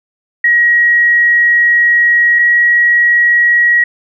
sine tone pair in turn, 1900 / 1907.4 Hz, A#6 / A#6, +33 / +39 cents, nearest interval unison, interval 6 cents, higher second, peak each -6 dBFS, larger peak neither, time 0.44-2.39 / 2.39-3.84 s, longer first, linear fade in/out 5 ms, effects none

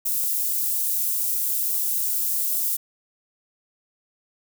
white high-pass noise, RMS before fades -24 dBFS, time 0.05-2.77 s, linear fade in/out 10 ms, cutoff 11000 Hz, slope 12 dB/octave, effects none

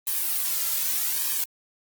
blue noise with flanger, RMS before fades -26 dBFS, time 0.07-1.44 s, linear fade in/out 2 ms, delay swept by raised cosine 1.4 to 2.7 ms, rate 0.83 Hz, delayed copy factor -0.7, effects Opus 32 kbps

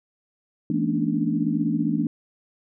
sine tone cluster, 165.6 / 215 / 235.8 / 282.7 / 298 Hz, E3 / A3 / A#3 / C#4 / D4, +8 / -40 / +20 / +34 / +25 cents, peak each -27 dBFS, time 0.7-2.07 s, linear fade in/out 2 ms, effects none

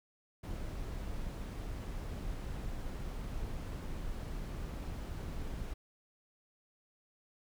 brown noise, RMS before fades -40 dBFS, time 0.43-5.74 s, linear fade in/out 10 ms, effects none

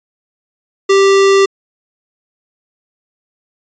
square tone, 392 Hz, G4, in tune, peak -7 dBFS, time 0.89-1.46 s, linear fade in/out 10 ms, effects resampled to 16000 Hz

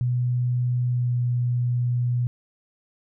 sine tone with pitch glide, 123.47 to 122.26 Hz, B2 to B2, 0 to -17 cents, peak -20 dBFS, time 0.01-2.27 s, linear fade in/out 0 ms, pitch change -17 cents, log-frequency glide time 0.88-1.14 s, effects none

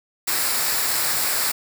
white noise with comb filter, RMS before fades -22 dBFS, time 0.27-1.52 s, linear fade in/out 10 ms, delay 0.32 ms, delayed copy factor -0.5, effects none

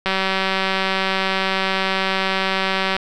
click train, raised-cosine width 0.3 ms, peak -4 dBFS, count 556, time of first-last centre 0.06-2.966 s, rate 191 Hz, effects none

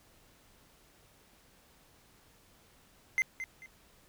triangle tone with echo, 2073 Hz, C7, 17 cents flat, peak -23 dBFS, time 3.18-3.22 s, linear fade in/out 0 ms, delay 220 ms, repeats 2, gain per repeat -11 dB, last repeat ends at 3.66 s, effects pink hiss -63 dBFS RMS until 4.08 s

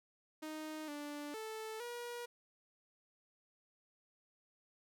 sawtooth tone with pitch steps, 310.4 / 292.7 / 438.8 / 479.6 Hz, D#4 / D4 / A4 / A#4, -4 / -6 / -5 / +49 cents, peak -39 dBFS, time 0.42-2.26 s, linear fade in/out 10 ms, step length 460 ms, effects none

